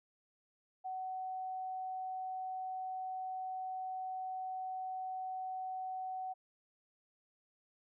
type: tone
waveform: sine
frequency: 750 Hz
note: F#5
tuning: 23 cents sharp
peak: -38 dBFS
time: 0.84-6.34 s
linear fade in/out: 20 ms
effects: none